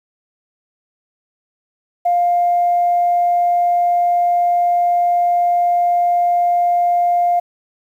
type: tone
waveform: sine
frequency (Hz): 702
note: F5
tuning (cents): +9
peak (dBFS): -11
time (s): 2.05-7.4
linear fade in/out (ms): 10
effects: tanh soft clip ceiling -7 dBFS + 8-bit